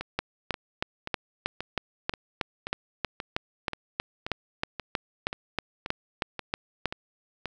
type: two click trains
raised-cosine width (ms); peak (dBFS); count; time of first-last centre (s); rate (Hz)
0.3; -17 / -10; 15 / 22; 0.01-7.457 / 0.19-6.857; 1.88 / 3.15
effects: none